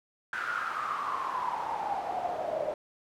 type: noise with band-pass filter sweep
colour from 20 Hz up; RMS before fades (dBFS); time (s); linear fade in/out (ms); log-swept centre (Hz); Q
pink; -33; 0.33-2.74; 2; 1500 to 590; 9.8
effects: none